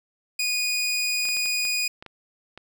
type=tone; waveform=20% pulse; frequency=2470 Hz; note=D#7; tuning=13 cents flat; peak=-18 dBFS; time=0.39-1.88 s; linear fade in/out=5 ms
type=clicks; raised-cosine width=0.3 ms; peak=-24 dBFS; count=8; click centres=1.254 / 1.288 / 1.368 / 1.458 / 1.652 / 2.025 / 2.063 / 2.576 s
effects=none